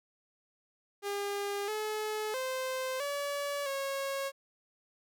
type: tone with pitch steps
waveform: sawtooth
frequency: 403.9 / 428.8 / 519 / 571 / 548 Hz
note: G#4 / A4 / C5 / D5 / C#5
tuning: -48 / -45 / -14 / -49 / -20 cents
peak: -29 dBFS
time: 1.02-4.32 s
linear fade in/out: 50 ms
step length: 660 ms
effects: none